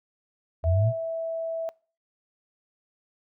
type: exponential sweep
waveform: sine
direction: up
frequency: 77.78 to 123.47 Hz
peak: -19 dBFS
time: 0.63-0.93 s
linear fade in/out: 50 ms
type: tone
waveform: sine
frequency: 656 Hz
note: E5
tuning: 9 cents flat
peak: -27 dBFS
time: 0.64-1.69 s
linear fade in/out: 0 ms
effects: noise-tail reverb RT60 0.4 s tail -25 dB re dry